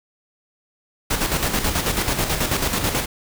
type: noise with tremolo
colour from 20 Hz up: pink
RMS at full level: -20 dBFS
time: 1.1-3.06 s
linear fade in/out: 10 ms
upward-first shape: square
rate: 9.2 Hz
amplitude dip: 50%
effects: none